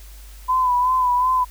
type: tone with vibrato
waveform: sine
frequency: 1004 Hz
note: B5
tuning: 28 cents sharp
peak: -15 dBFS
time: 0.48-1.45 s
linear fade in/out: 20 ms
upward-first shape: sine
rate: 2.7 Hz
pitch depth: 43 cents each way
effects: added 50 Hz sine -38 dBFS peak until 1.5 s + white hiss -48 dBFS RMS until 1.5 s